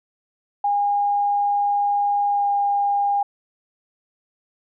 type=tone with pitch glide; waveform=sine; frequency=814 to 808.4 Hz; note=G#5 to G#5; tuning=-35 to -47 cents; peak=-17 dBFS; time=0.64-3.23 s; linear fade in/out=5 ms; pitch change=-12 cents; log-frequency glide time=2.28-2.49 s; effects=none